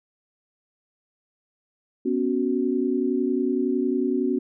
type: chord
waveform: sine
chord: B suspended second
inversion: none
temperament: just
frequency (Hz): 246.9 / 277.8 / 370.4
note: B3 / C#4 / F#4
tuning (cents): 0 / +4 / +2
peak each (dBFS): -25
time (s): 2.05-4.39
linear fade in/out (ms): 10
effects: none